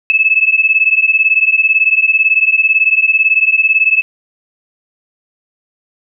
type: beating tone pair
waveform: sine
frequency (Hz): 2596 / 2614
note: E7 / E7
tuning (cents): -27 / -15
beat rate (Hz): 18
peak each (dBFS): -11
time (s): 0.1-4.02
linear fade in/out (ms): 0
effects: none

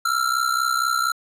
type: ring-modulated tone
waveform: square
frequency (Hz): 1359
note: F6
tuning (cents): -48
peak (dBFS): -17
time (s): 0.05-1.12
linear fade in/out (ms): 5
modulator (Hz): 32.1
effects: resampled to 32000 Hz

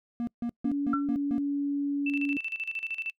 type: tone bursts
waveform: triangle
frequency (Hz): 236.9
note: A#3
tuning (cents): +28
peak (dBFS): -26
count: 6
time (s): 0.2-1.382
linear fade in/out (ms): 0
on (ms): 72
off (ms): 150
type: tone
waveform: sine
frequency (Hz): 284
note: C#4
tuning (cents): +42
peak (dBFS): -26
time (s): 0.65-2.37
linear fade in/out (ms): 2
type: tone with exponential decay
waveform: sine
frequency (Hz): 1350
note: E6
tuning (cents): +41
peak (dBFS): -23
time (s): 0.93-1.08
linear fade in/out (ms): 5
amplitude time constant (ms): 32
type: tone with tremolo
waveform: sine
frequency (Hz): 2659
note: E7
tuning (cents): +14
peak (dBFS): -29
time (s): 2.06-3.11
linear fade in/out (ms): 5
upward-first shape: square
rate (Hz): 13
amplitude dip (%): 75
effects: noise-tail reverb RT60 0.1 s tail -26 dB re dry

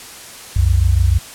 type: tone pair together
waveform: sine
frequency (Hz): 64 / 90.51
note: C2 / F#2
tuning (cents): -38 / -38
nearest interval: tritone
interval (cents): 600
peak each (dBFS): -13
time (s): 0.56-1.19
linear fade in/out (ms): 5
effects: white hiss -35 dBFS RMS until 1.34 s + low-pass 11000 Hz 12 dB/octave

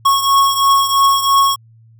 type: beating tone pair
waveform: square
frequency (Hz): 1100 / 1103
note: C#6 / C#6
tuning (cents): -14 / -9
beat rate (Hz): 3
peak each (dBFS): -12 / -17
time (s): 0.05-1.56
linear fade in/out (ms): 10
effects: added 113 Hz sine -43 dBFS peak until 1.99 s

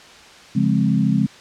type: chord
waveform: sine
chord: Db major seventh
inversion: none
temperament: equal with one note detuned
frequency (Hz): 140.12 / 174.61 / 207.7 / 261.6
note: Db3 / F3 / Ab3 / C4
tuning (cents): +19 / 0 / 0 / 0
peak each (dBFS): -21 / -21 / -18 / -22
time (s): 0.55-1.27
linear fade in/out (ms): 10
effects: white hiss -43 dBFS RMS until 1.4 s + low-pass 5000 Hz 12 dB/octave

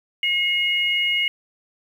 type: tone pair together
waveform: sine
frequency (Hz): 2158 / 2877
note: C#7 / F#7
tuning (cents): -47 / -49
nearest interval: perfect fourth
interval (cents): 498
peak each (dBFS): -21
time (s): 0.23-1.28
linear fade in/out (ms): 2
effects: 8-bit

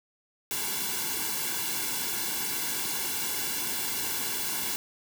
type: noise with comb filter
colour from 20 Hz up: white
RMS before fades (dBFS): -31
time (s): 0.51-4.76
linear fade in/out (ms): 0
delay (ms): 1.6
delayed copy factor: -0.9
effects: none

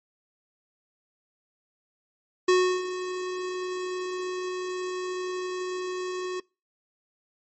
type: tone with ADSR envelope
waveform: square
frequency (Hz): 366.4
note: F#4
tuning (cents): -17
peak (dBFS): -17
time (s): 2.48-6.4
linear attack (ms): 8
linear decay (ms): 330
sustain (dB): -13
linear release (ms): 4
effects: noise-tail reverb RT60 0.3 s tail -26 dB re dry + MP3 32 kbps

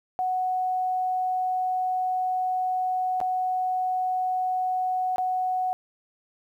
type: tone with dropouts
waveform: sine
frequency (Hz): 740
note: F#5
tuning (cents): 0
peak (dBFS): -23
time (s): 0.19-5.73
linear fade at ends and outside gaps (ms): 0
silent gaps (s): 3.203-3.213 / 5.16-5.182
effects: 10-bit

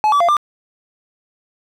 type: tone with pitch steps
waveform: triangle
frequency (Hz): 855 / 1151 / 690 / 1190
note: A5 / D6 / F5 / D6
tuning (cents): -50 / -35 / -21 / +22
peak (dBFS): -9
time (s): 0.04-0.368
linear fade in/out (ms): 0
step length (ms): 82
effects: none

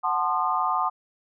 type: chord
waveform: sine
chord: F# diminished seventh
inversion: none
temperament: equal with one note detuned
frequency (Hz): 740 / 880 / 1046.5 / 1218.2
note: F#5 / A5 / C6 / Eb6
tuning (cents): 0 / 0 / 0 / -37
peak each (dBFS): -28 / -28 / -27 / -26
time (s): 0.03-0.9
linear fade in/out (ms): 20
effects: none

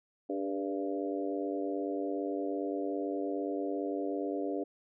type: harmonic tone with a mistuned harmonic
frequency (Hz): 97.5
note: G2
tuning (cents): -9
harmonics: 3 / 4 / 5 / 6 / 7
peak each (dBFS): -35 / -37 / -39 / -41 / -42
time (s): 0.29-4.64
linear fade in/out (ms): 10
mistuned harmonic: 4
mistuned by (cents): +36
effects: none

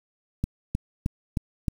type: click train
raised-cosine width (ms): 5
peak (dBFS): -12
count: 5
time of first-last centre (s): 0.44-1.682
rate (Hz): 3.22
effects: 7-bit

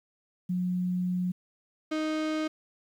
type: tone pair in turn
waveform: sine / 35% pulse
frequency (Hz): 180.7 / 311.2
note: F#3 / D#4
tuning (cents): -41 / 0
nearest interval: major sixth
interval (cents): 941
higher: second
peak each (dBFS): -26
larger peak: neither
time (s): 0.49-1.32 / 1.91-2.48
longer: first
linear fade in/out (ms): 10
effects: low-pass 5000 Hz 12 dB/octave + 10-bit

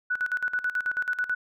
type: tone with tremolo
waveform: sine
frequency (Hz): 1480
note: F#6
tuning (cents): 0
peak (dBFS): -23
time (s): 0.1-1.35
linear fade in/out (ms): 10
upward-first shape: square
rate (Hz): 9.2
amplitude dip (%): 80
effects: none

